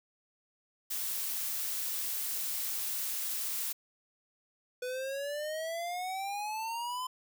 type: noise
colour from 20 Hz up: blue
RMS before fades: -35 dBFS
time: 0.9-3.73 s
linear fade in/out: 10 ms
type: exponential sweep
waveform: square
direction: up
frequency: 493.9 to 1028 Hz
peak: -35 dBFS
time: 4.82-7.07 s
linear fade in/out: 5 ms
effects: none